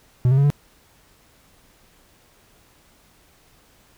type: tone with pitch steps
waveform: triangle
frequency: 124.4 / 133.3 / 140.1 / 144.6 Hz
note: B2 / C3 / C#3 / D3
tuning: +13 / +33 / +19 / -27 cents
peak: -11 dBFS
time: 0.25-0.502 s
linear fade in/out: 0 ms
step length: 63 ms
effects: pink hiss -56 dBFS RMS until 3.97 s